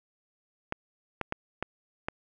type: clicks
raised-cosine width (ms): 0.5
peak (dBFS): -15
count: 5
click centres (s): 0.724 / 1.213 / 1.324 / 1.626 / 2.085
effects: none